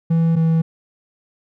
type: tone pair in turn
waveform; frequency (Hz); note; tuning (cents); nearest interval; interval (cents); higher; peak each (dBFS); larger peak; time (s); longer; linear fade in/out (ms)
triangle; 164.81 / 162.82; E3 / E3; 0 / -21; unison; 21; first; -11; neither; 0.1-0.36 / 0.36-0.62; neither; 10
effects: none